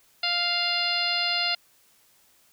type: harmonic tone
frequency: 699 Hz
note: F5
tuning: 1 cent sharp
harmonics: 1 / 2 / 3 / 4 / 5 / 6 / 7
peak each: -33 / -33 / -32 / -29 / -33 / -28 / -31 dBFS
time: 0.23-1.55 s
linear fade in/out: 5 ms
effects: white hiss -61 dBFS RMS until 2.52 s